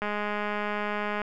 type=click train; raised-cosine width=0.5 ms; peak=-16 dBFS; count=250; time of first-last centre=0.02-1.217 s; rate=208 Hz; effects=none